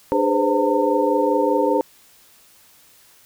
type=tone cluster; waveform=sine; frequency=298 / 411.3 / 501 / 526 / 906 Hz; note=D4 / G#4 / B4 / C5 / A#5; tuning=+25 / -17 / +25 / +9 / -50 cents; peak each=-22 dBFS; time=0.12-1.81 s; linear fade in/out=0 ms; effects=white hiss -52 dBFS RMS until 3.25 s